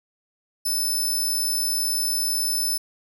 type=tone; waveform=15% pulse; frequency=5274 Hz; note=E8; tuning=in tune; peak=-16 dBFS; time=0.65-2.78 s; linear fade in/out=10 ms; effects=none